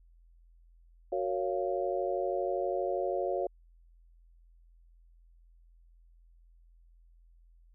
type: chord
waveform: sine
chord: Gb major seventh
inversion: none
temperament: just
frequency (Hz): 370 / 462.5 / 555 / 693.7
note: Gb4 / Bb4 / Db5 / F5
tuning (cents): 0 / -14 / +2 / -12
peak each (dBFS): -34 / -37 / -33 / -35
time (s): 1.12-3.47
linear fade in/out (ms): 5
effects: added 42 Hz sine -57 dBFS peak until 7.74 s